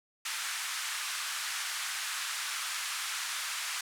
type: band-pass noise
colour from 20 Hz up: pink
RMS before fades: -36 dBFS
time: 0.25-3.81 s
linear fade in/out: 5 ms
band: 1200 to 11000 Hz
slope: 24 dB/octave
effects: none